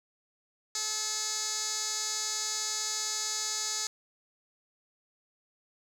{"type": "tone with band-pass filter", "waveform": "15% pulse", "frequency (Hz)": 431.1, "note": "A4", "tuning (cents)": -35, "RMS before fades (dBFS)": -33, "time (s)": [0.75, 3.87], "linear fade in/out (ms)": 2, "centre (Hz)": 6000, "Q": 5.3, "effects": ["10-bit"]}